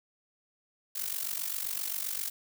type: noise with amplitude modulation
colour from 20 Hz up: blue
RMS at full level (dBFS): -31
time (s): 0.95-2.3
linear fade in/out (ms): 10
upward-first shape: sine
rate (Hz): 47.6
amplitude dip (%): 80
effects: none